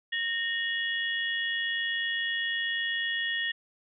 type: tone cluster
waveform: sine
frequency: 1844 / 2884 / 3363 Hz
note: A#6 / F#7 / G#7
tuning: -19 / -45 / +21 cents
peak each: -29 / -35 / -35 dBFS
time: 0.12-3.52 s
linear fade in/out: 10 ms
effects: none